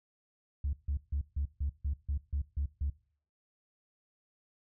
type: tone bursts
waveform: sine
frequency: 71 Hz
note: C#2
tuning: 42 cents sharp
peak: -28 dBFS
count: 10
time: 0.64-2.9 s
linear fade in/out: 5 ms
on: 91 ms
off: 150 ms
effects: noise-tail reverb RT60 0.5 s tail -21 dB re dry + tanh soft clip ceiling -26 dBFS